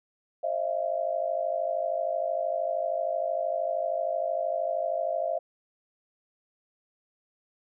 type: tone cluster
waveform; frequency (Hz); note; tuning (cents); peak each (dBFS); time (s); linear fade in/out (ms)
sine; 533 / 626 / 679; C5 / D#5 / F5; +32 / +10 / -49; -34 / -30 / -29; 0.43-5.39; 10
effects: none